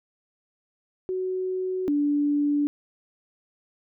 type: tone pair in turn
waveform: sine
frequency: 371.9 / 290.8 Hz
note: F#4 / D4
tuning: +9 / -17 cents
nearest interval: major third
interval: 426 cents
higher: first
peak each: -25 / -20 dBFS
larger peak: second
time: 1.09-1.88 / 1.88-2.67 s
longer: neither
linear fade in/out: 0 ms
effects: none